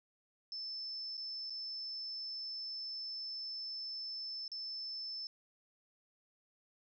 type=tone with dropouts; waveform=sine; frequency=5274 Hz; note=E8; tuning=in tune; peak=-40 dBFS; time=0.52-5.27 s; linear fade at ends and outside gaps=1 ms; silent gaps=1.17-1.177 / 1.498-1.504 / 4.479-4.517 s; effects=none